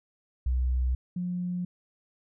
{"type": "tone pair in turn", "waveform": "sine", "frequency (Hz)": [63.1, 178.47], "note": ["B1", "F3"], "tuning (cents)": [38, 38], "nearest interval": "octave + tritone", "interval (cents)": 1800, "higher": "second", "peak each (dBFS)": [-22, -28], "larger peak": "first", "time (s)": [[0.46, 0.95], [1.16, 1.65]], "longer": "neither", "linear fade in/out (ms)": 5, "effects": ["tanh soft clip ceiling -20 dBFS"]}